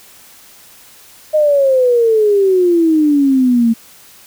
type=exponential sweep; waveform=sine; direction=down; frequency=623 to 224.7 Hz; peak=-8 dBFS; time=1.33-3.74 s; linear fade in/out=20 ms; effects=white hiss -42 dBFS RMS until 4.26 s